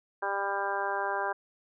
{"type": "harmonic tone", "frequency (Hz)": 198.6, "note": "G3", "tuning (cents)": 23, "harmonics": [2, 3, 4, 5, 6, 7, 8], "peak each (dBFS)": [-37, -37, -34, -34, -40, -40, -35], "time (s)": [0.22, 1.33], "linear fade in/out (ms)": 10, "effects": []}